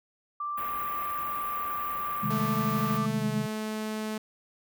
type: tone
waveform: sine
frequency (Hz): 1176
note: D6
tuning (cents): +2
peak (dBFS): -30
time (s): 0.4-3.06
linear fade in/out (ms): 5
type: band-stop noise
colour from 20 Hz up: white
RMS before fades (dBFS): -39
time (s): 0.57-2.98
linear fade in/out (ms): 10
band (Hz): 2400 to 15000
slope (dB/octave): 24
type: chord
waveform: sine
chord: Ab major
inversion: first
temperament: equal with one note detuned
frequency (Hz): 130.81 / 156.83 / 207.7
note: C3 / Eb3 / Ab3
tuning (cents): 0 / +14 / 0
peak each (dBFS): -33 / -34 / -30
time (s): 2.22-3.47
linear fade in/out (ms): 20
type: tone with pitch glide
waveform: sawtooth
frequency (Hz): 220 to 216.3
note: A3 to A3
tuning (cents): 0 to -29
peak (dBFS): -27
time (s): 2.3-4.18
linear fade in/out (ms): 5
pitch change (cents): -29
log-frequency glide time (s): 3.16-3.25
effects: none